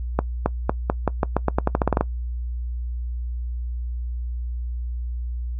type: accelerating click train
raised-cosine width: 1 ms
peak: -4 dBFS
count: 16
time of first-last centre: 0.19-2.01 s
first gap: 270 ms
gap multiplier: 0.87
effects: noise-tail reverb RT60 0.1 s tail -21 dB re dry + added 60 Hz sine -25 dBFS peak until 5.59 s